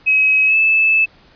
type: tone with pitch glide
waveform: sine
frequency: 2550 to 2619 Hz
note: D#7 to E7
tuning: +42 to -12 cents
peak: -10 dBFS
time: 0.06-1.06 s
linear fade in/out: 20 ms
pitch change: +46 cents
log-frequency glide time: 0.46-0.56 s
effects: pink hiss -49 dBFS RMS until 1.35 s + resampled to 11025 Hz